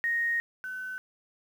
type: tone pair in turn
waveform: sine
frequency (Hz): 1865 / 1513.5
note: A#6 / F#6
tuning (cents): 0 / +39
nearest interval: major third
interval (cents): 361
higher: first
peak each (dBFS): -25 / -34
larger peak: first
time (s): 0.04-0.4 / 0.64-0.98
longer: first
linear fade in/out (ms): 0
effects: 9-bit